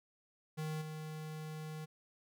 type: tone with level steps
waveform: square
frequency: 155.56 Hz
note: D#3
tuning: in tune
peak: -38 / -43 dBFS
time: 0.57-1.86 s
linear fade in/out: 20 ms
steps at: 0.81 s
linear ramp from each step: 10 ms
effects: none